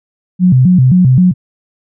sine tone with vibrato, 152.8 Hz, D#3, 31 cents flat, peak -4 dBFS, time 0.39-1.34 s, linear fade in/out 50 ms, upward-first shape square, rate 3.8 Hz, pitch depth 300 cents each way, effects none

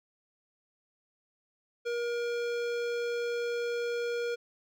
sine tone with hard clipping, 475 Hz, A#4, 33 cents sharp, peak -32 dBFS, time 1.85-4.36 s, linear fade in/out 20 ms, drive 17 dB, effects none

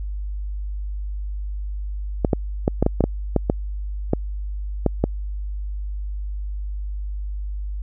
clicks, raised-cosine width 2 ms, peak -3 dBFS, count 12, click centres 2.248 / 2.332 / 2.679 / 2.826 / 2.864 / 3.007 / 3.04 / 3.363 / 3.499 / 4.134 / 4.863 / 5.04 s, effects added 50 Hz sine -25 dBFS peak until 7.82 s

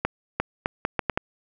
accelerating click train, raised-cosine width 0.5 ms, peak -7 dBFS, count 7, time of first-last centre 0.05-1.175 s, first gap 350 ms, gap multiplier 0.74, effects none

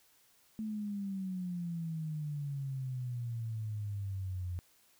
sine exponential sweep, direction down, 220 to 87.31 Hz, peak -35 dBFS, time 0.59-4.59 s, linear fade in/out 0 ms, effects white hiss -67 dBFS RMS until 4.99 s

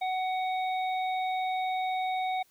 harmonic tone, 746 Hz, F#5, 14 cents sharp, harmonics 1 / 3 / 5, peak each -28 / -38 / -42 dBFS, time 0.01-2.43 s, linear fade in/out 10 ms, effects white hiss -65 dBFS RMS until 2.5 s

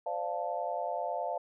sine chord, D minor seventh, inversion third, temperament equal with one note detuned, 517.2 / 587.3 / 698.5 / 880 Hz, C5 / D5 / F5 / A5, -20 / 0 / 0 / 0 cents, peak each -39 / -37 / -35 / -38 dBFS, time 0.06-1.38 s, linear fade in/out 5 ms, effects none

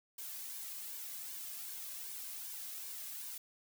blue noise with flanger, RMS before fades -45 dBFS, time 0.18-3.38 s, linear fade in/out 5 ms, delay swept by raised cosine 1.5 to 2.21 ms, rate 2.6 Hz, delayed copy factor -0.55, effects none

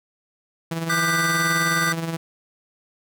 sawtooth tone with tremolo, 164.81 Hz, E3, in tune, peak -19 dBFS, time 0.71-2.17 s, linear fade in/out 5 ms, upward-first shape sine, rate 19 Hz, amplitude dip 50%
square chord, G major seventh, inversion second, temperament equal with one note detuned, 1196.6 / 1480 / 1568 / 1975.5 Hz, D6 / F#6 / G6 / B6, +32 / 0 / 0 / 0 cents, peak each -25 / -28 / -26 / -26 dBFS, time 0.89-1.93 s, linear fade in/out 10 ms
effects none

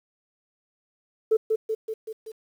sine tone with echo, 440 Hz, A4, in tune, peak -15 dBFS, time 1.31-1.37 s, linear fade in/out 10 ms, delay 190 ms, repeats 5, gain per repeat -4 dB, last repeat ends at 2.32 s, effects tanh soft clip ceiling -12 dBFS + 9-bit

